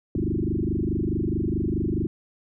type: tone with frequency modulation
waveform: sine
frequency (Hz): 207.7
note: G#3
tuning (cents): 0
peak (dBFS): -22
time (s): 0.15-2.07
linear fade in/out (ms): 2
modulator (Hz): 24.7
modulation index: 6.3
effects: none